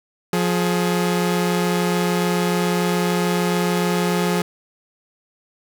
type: tone pair together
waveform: sawtooth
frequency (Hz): 176.9 / 420.7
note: F3 / G#4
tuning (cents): +23 / +22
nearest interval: octave + minor third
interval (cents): 1499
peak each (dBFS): -15 / -19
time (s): 0.33-4.42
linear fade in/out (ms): 2
effects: none